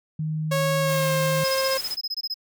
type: tone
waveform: sine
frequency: 155.8 Hz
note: D#3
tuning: 3 cents sharp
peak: -24 dBFS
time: 0.19-1.44 s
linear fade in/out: 5 ms
type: tone with pitch glide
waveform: sawtooth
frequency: 550 to 532.5 Hz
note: C#5 to C5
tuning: -14 to +30 cents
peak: -18 dBFS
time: 0.51-1.78 s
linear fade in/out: 10 ms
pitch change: -56 cents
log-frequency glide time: 0.79-1.13 s
type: noise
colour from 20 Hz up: white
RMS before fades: -36 dBFS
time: 0.85-1.97 s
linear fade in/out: 50 ms
type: tone bursts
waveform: triangle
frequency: 5090 Hz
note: D#8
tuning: 39 cents sharp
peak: -24 dBFS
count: 14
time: 1.44-2.343 s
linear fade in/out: 10 ms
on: 45 ms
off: 21 ms
effects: none